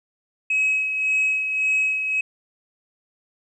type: tone with tremolo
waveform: sine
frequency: 2555 Hz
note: D#7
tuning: 45 cents sharp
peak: -15 dBFS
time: 0.5-2.21 s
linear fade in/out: 5 ms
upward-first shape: sine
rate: 1.8 Hz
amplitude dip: 55%
effects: tanh soft clip ceiling -15 dBFS